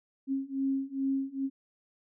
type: beating tone pair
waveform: sine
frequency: 269.2 / 271.6 Hz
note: C4 / C#4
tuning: +49 / -35 cents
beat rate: 2.4 Hz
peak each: -32 / -31 dBFS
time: 0.27-1.5 s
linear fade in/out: 50 ms
effects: none